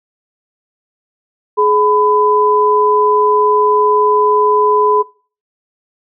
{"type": "tone pair together", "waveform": "sine", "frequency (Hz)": [421.2, 1001.8], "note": ["G#4", "B5"], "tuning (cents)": [24, 24], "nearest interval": "octave + minor third", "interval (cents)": 1500, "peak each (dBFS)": -11, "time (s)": [1.57, 5.03], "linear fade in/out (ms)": 20, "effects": ["noise-tail reverb RT60 0.4 s tail -23 dB re dry"]}